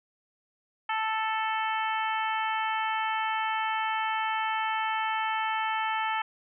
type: harmonic tone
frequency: 440 Hz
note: A4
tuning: in tune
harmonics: 2 / 3 / 4 / 5 / 6 / 7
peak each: -29 / -33 / -35 / -37 / -39 / -40 dBFS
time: 0.89-6.22 s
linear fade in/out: 5 ms
effects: none